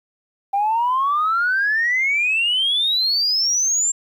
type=exponential sweep; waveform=sine; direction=up; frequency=784 to 7459 Hz; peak=-15 dBFS; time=0.53-3.92 s; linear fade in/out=10 ms; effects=tanh soft clip ceiling -12 dBFS + 9-bit